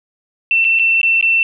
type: tone with dropouts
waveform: sine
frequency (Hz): 2688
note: E7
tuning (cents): +33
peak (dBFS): -10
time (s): 0.51-1.43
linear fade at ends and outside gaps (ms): 1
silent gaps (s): 0.644-0.649 / 0.789-0.795 / 1.015-1.031 / 1.211-1.226
effects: none